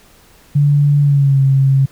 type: tone with pitch glide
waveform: sine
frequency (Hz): 144.5 to 135.6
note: D3 to C#3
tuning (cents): -28 to -38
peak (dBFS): -8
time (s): 0.55-1.86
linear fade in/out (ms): 10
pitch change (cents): -110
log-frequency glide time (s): 1.01-1.41
effects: pink hiss -47 dBFS RMS until 1.91 s